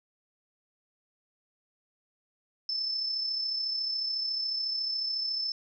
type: tone with amplitude modulation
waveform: sine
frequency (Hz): 5270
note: E8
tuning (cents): -1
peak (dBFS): -27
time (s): 2.69-5.52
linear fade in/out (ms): 2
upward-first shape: sine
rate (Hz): 34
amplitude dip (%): 40
effects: none